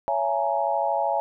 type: chord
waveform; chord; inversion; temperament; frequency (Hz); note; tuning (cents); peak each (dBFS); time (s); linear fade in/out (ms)
sine; A# half-diminished seventh; first; just; 559.4 / 671.3 / 839.1 / 932.3; C#5 / E5 / G#5 / A#5; +16 / +31 / +18 / 0; -28 / -26 / -25 / -30; 0.08-1.2; 0
effects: none